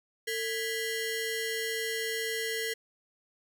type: ring-modulated tone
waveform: sawtooth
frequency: 1214 Hz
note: D#6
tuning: 43 cents flat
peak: -24 dBFS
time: 0.27-2.74 s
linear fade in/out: 10 ms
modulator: 765 Hz
effects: none